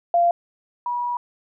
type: tone pair in turn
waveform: sine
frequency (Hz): 691 / 968.5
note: F5 / B5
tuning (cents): -19 / -34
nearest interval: tritone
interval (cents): 585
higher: second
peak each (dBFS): -14 / -22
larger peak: first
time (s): 0.14-0.31 / 0.86-1.17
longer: second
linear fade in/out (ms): 2
effects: none